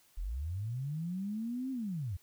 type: linear two-way sweep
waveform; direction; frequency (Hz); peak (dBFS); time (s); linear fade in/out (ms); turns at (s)
sine; up then down; 35.63 to 268.3 to 79.9; -34; 0.17-2.17; 10; 1.71
effects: white hiss -66 dBFS RMS until 2.22 s